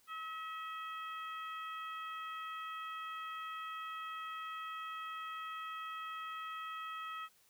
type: harmonic tone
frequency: 643 Hz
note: E5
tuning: 43 cents flat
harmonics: 2 / 3 / 4 / 5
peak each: -42 / -51 / -52 / -53 dBFS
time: 0.07-7.29 s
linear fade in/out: 50 ms
effects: white hiss -69 dBFS RMS until 7.49 s